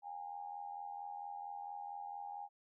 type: tone with amplitude modulation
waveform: sine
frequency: 814 Hz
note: G#5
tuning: 35 cents flat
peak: -40 dBFS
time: 0.02-2.49 s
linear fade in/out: 50 ms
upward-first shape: sine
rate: 84.4 Hz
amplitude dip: 70%
effects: none